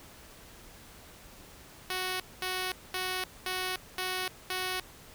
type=tone bursts; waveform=5% pulse; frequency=370 Hz; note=F#4; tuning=in tune; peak=-20 dBFS; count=6; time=1.9-4.8 s; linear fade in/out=2 ms; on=300 ms; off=220 ms; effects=pink hiss -52 dBFS RMS until 5.14 s